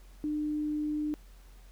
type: tone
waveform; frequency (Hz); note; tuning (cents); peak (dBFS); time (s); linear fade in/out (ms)
sine; 300.8; D4; +42; -29; 0.24-1.14; 0
effects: added 44 Hz sine -50 dBFS peak until 1.71 s + pink hiss -62 dBFS RMS until 1.71 s